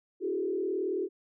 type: tone with frequency modulation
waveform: sine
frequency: 377.7 Hz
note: F#4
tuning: 36 cents sharp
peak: -28 dBFS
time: 0.2-1.09 s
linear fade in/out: 50 ms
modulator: 38.9 Hz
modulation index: 1.2
effects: none